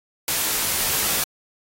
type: noise with comb filter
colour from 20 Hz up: white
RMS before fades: -22 dBFS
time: 0.28-1.24 s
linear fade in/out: 2 ms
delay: 17 ms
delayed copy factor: -0.55
effects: AAC 48 kbps